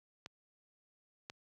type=clicks; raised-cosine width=0.2 ms; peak=-27 dBFS; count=2; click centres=0.261 / 1.299 s; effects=high-pass 80 Hz 12 dB/octave